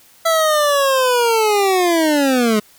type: linear sweep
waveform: 25% pulse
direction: down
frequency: 665 to 207.1 Hz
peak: -9 dBFS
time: 0.25-2.6 s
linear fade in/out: 10 ms
effects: white hiss -49 dBFS RMS until 2.78 s